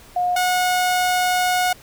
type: tone pair in turn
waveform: sine / sawtooth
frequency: 717 / 727.8 Hz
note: F5 / F#5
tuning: +45 / -29 cents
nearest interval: unison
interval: 26 cents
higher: second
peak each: -17 / -13 dBFS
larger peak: second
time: 0.16-0.36 / 0.36-1.73 s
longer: second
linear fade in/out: 5 ms
effects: pink hiss -46 dBFS RMS until 1.82 s